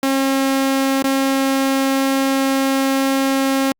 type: tone with dropouts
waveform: sawtooth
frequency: 269.9 Hz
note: C#4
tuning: 46 cents flat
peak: -11 dBFS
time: 0.03-3.72 s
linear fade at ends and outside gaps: 2 ms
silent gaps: 1.024-1.042 s
effects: Opus 48 kbps